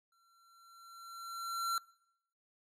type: tone with exponential growth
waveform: square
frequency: 1360 Hz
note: F6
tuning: 46 cents flat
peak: -31 dBFS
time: 0.12-1.78 s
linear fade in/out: 2 ms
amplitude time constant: 360 ms
effects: noise-tail reverb RT60 0.8 s tail -24 dB re dry + MP3 64 kbps